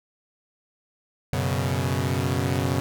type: chord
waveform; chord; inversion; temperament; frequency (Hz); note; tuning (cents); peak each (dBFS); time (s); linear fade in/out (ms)
sawtooth; F# suspended fourth; none; equal; 92.5 / 123.47 / 138.59; F#2 / B2 / C#3; 0 / 0 / 0; -23; 1.33-2.8; 0
effects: none